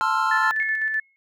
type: chord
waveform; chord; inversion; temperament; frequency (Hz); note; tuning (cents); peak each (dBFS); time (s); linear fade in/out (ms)
triangle; F major seventh; first; equal with one note detuned; 880 / 1046.5 / 1328.4 / 1396.9; A5 / C6 / E6 / F6; 0 / 0 / +13 / 0; -23; 0.01-0.51; 0
type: tone with tremolo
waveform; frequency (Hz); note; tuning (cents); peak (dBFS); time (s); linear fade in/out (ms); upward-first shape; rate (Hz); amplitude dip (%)
sine; 1751; A6; -9; -20; 0.31-1; 5; square; 7.9; 35
type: tone with exponential decay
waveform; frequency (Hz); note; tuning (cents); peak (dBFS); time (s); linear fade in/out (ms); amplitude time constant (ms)
sine; 2172; C#7; -36; -24; 0.6-1.16; 0; 120
effects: none